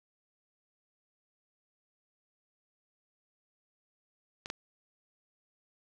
clicks, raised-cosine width 0.2 ms, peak -22 / -18 dBFS, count 2, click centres 4.459 / 4.501 s, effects none

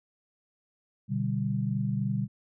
sine chord, G major, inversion first, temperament equal, 123.47 / 146.83 / 196 Hz, B2 / D3 / G3, 0 / 0 / 0 cents, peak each -30 / -32 / -30 dBFS, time 1.08-2.28 s, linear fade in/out 50 ms, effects none

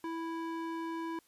square tone with band-pass filter, 329.6 Hz, E4, in tune, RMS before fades -38 dBFS, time 0.04-1.19 s, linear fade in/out 2 ms, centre 770 Hz, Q 0.94, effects white hiss -68 dBFS RMS until 1.27 s + resampled to 32000 Hz

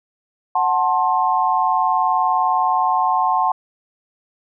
sine chord, F# diminished, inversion none, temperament equal with one note detuned, 740 / 880 / 1060.5 Hz, F#5 / A5 / C6, 0 / 0 / +23 cents, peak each -19 dBFS, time 0.55-3.52 s, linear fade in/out 5 ms, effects none

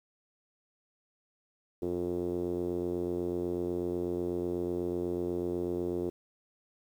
5% pulse tone with low-pass filter, 88.1 Hz, F2, 16 cents sharp, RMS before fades -33 dBFS, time 1.82-6.1 s, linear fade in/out 5 ms, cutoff 380 Hz, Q 3.9, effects 10-bit

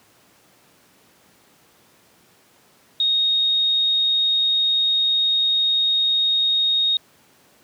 sine tone, 3729 Hz, A#7, in tune, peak -16 dBFS, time 3-6.97 s, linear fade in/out 2 ms, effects pink hiss -55 dBFS RMS until 7.63 s + high-pass 150 Hz 12 dB/octave

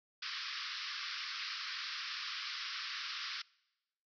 white band-pass noise, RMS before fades -42 dBFS, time 0.22-3.42 s, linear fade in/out 5 ms, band 1100 to 5400 Hz, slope 96 dB/octave, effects noise-tail reverb RT60 1.0 s tail -25 dB re dry

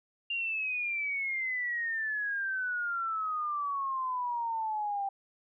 sine exponential sweep, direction down, 2800 to 783 Hz, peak -30 dBFS, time 0.3-5.09 s, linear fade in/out 5 ms, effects none

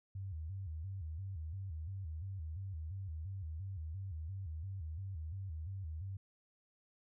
sine tone with vibrato, 87.31 Hz, F2, in tune, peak -40 dBFS, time 0.15-6.17 s, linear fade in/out 5 ms, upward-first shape square, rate 2.9 Hz, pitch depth 180 cents each way, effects none

